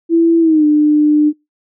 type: tone with pitch glide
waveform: sine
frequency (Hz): 332.7 to 299.8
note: E4 to D4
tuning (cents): +16 to +36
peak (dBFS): -7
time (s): 0.09-1.33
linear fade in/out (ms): 50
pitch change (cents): -180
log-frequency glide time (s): 0.4-0.65
effects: noise-tail reverb RT60 0.2 s tail -25 dB re dry